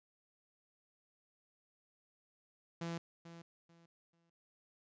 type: tone with echo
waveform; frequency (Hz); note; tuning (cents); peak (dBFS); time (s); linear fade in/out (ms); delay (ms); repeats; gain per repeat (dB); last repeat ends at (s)
sawtooth; 168.2; E3; +35; -35; 2.81-2.98; 5; 440; 3; -12; 4.3
effects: resampled to 16000 Hz